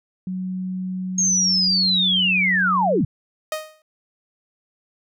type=tone; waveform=sine; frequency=185.3 Hz; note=F#3; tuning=3 cents sharp; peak=-24 dBFS; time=0.27-3.01 s; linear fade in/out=2 ms
type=linear sweep; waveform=sine; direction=down; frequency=6560 to 103.83 Hz; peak=-16 dBFS; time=1.18-3.05 s; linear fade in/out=5 ms
type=tone with exponential decay; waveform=sawtooth; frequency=622.3 Hz; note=D#5; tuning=in tune; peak=-17 dBFS; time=3.52-3.82 s; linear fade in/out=2 ms; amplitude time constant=64 ms
effects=none